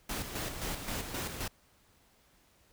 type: noise with tremolo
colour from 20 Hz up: pink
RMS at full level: -36 dBFS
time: 0.09-1.48 s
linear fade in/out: 5 ms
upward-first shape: square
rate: 3.8 Hz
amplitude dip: 50%
effects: pink hiss -66 dBFS RMS until 2.72 s